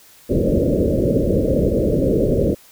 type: low-pass noise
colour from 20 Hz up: white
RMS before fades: -17 dBFS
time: 0.29-2.55 s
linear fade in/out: 20 ms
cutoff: 580 Hz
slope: 96 dB/octave
effects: white hiss -48 dBFS RMS until 2.71 s